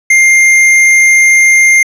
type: tone with tanh clipping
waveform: sine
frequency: 2109 Hz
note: C7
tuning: 13 cents sharp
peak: -5 dBFS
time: 0.1-1.83 s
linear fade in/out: 5 ms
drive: 14 dB
effects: low-pass 12000 Hz 12 dB/octave